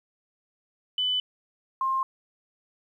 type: tone pair in turn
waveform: sine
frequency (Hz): 3000 / 1060.7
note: F#7 / C6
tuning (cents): +23 / +23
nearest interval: octave + tritone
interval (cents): 1800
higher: first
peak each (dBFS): -23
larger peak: neither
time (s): 0.98-1.2 / 1.81-2.03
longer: neither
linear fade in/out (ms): 2
effects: 10-bit